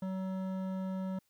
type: tone with hard clipping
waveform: triangle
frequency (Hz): 188.7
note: F#3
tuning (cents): +34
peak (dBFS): -36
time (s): 0.02-1.19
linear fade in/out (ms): 5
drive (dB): 16
effects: white hiss -75 dBFS RMS until 1.29 s